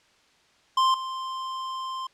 square tone with level steps, 1046.5 Hz, C6, in tune, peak -19 / -31 dBFS, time 0.77-2.07 s, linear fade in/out 5 ms, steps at 0.94 s, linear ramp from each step 2 ms, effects white hiss -61 dBFS RMS until 2.13 s + low-pass 5000 Hz 12 dB/octave

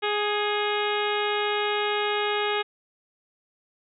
harmonic tone with a mistuned harmonic, 415.3 Hz, G#4, in tune, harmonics 1 / 2 / 3 / 4 / 5 / 6 / 7 / 8 / 9, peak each -27 / -30 / -32 / -33 / -34 / -35 / -35 / -36 / -37 dBFS, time 0.02-2.63 s, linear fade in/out 20 ms, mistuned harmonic 5, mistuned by +44 cents, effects none

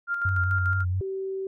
sine tone with tremolo, 1396.9 Hz, F6, in tune, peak -23 dBFS, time 0.07-0.85 s, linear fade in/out 50 ms, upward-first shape square, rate 6.8 Hz, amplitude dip 40%
sine tone with vibrato, 92.4 Hz, F#2, 2 cents flat, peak -23 dBFS, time 0.25-1.01 s, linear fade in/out 5 ms, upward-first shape sine, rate 4.4 Hz, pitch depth 45 cents each way
sine tone, 384.4 Hz, G4, 34 cents flat, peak -28 dBFS, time 1.01-1.47 s, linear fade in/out 2 ms
effects none

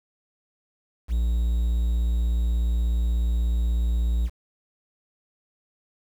triangle tone with quantisation, 58.27 Hz, A#1, in tune, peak -18 dBFS, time 1.08-4.3 s, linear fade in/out 50 ms, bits 8, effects none

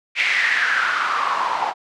white noise with band-pass filter sweep, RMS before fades -20 dBFS, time 0.15-1.74 s, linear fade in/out 50 ms, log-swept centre 2300 to 830 Hz, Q 5.9, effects low-pass 5000 Hz 12 dB/octave

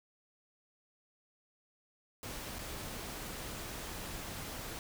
pink noise with dropouts, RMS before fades -43 dBFS, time 2.23-4.79 s, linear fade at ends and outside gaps 1 ms, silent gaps 2.586-2.59 s, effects none

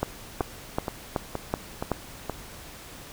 two click trains, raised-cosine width 1 ms, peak -14 / -10 dBFS, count 5 / 6, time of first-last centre 0.41-2.297 / 0.03-1.917 s, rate 2.12 / 2.65 Hz, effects pink hiss -44 dBFS RMS until 3.12 s

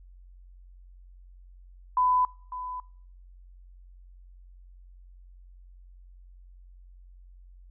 sine tone with echo, 1002 Hz, B5, 25 cents sharp, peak -20 dBFS, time 1.97-2.25 s, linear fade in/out 2 ms, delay 550 ms, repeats 1, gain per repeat -13 dB, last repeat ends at 2.8 s, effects noise-tail reverb RT60 0.6 s tail -25 dB re dry + added 45 Hz sine -48 dBFS peak until 7.7 s

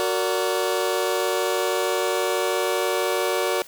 sawtooth chord, Gb augmented, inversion none, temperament just, 370 / 462.5 / 578.1 Hz, Gb4 / Bb4 / D5, 0 / -14 / -27 cents, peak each -21 / -22 / -22 dBFS, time 0-3.62 s, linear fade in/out 0 ms, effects white hiss -46 dBFS RMS until 3.67 s

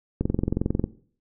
click train, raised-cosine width 3 ms, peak -10 dBFS, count 15, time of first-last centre 0.21-0.841 s, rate 22.2 Hz, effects noise-tail reverb RT60 0.5 s tail -18 dB re dry

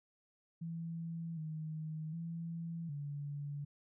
sine tone with pitch steps, 165.9 / 156.4 / 166.7 / 144.2 Hz, E3 / D#3 / E3 / D3, +11 / +9 / +20 / -31 cents, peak -39 dBFS, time 0.61-3.65 s, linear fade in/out 10 ms, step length 760 ms, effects none

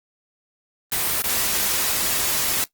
white noise with dropouts, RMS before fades -22 dBFS, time 0.92-2.64 s, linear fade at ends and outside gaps 0 ms, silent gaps 1.22-1.241 s, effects noise-tail reverb RT60 0.1 s tail -17 dB re dry + Opus 24 kbps

